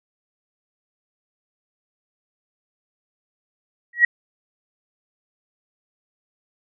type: tone with exponential growth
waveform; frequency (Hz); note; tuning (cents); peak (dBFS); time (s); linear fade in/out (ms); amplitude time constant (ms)
sine; 1910; A#6; +42; -6; 3.93-4.05; 5; 24
effects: none